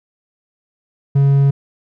triangle tone, 139 Hz, C#3, 5 cents sharp, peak -7 dBFS, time 1.15-1.51 s, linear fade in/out 10 ms, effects none

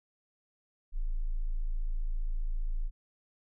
sine tone, 27.5 Hz, A0, in tune, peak -28 dBFS, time 0.92-2.91 s, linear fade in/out 50 ms, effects none

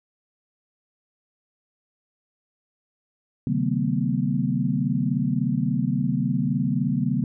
sine tone cluster, 132.5 / 151.9 / 188.4 / 225.4 / 249 Hz, C3 / D#3 / F#3 / A3 / B3, +22 / -41 / +32 / +42 / +14 cents, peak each -27 dBFS, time 3.47-7.24 s, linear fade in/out 2 ms, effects none

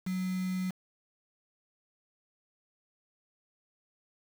sine tone with quantisation, 185 Hz, F#3, in tune, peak -30 dBFS, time 0.06-0.71 s, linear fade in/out 10 ms, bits 7, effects none

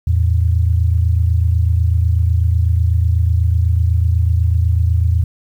sine tone pair together, 82.2 / 110.26 Hz, E2 / A2, -4 / +4 cents, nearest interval perfect fourth, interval 508 cents, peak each -12 / -17 dBFS, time 0.07-5.24 s, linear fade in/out 5 ms, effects 8-bit

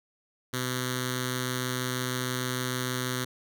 5% pulse tone with notch filter, 126.4 Hz, B2, 41 cents sharp, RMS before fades -31 dBFS, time 0.53-3.25 s, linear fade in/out 10 ms, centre 740 Hz, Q 0.55, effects none

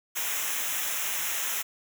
white noise with comb filter, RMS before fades -30 dBFS, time 0.15-1.63 s, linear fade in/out 20 ms, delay 0.22 ms, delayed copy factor -0.8, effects none

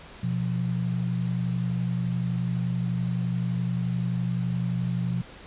sine tone pair together, 124.23 / 175.9 Hz, B2 / F3, +11 / +13 cents, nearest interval tritone, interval 602 cents, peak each -27 dBFS, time 0.23-5.22 s, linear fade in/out 5 ms, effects pink hiss -46 dBFS RMS until 5.46 s + resampled to 8000 Hz

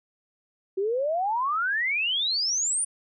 sine exponential sweep, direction up, 372.1 to 9580 Hz, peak -23 dBFS, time 0.77-2.85 s, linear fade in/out 10 ms, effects none

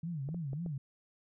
sine tone with vibrato, 152.9 Hz, D#3, 30 cents flat, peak -35 dBFS, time 0.03-0.78 s, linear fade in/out 5 ms, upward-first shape sine, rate 3.7 Hz, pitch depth 230 cents each way
clicks, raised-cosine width 2 ms, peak -32 dBFS, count 4, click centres 0.289 / 0.345 / 0.532 / 0.662 s
effects none

